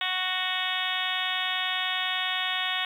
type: harmonic tone with a mistuned harmonic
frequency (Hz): 370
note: F#4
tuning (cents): 0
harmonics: 2 / 3 / 4 / 5 / 6 / 7 / 8 / 9 / 10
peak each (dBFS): -36 / -36 / -37 / -33 / -35 / -37 / -34 / -33 / -34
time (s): 0.01-2.85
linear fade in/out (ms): 2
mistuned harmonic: 10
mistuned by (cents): -15
effects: 9-bit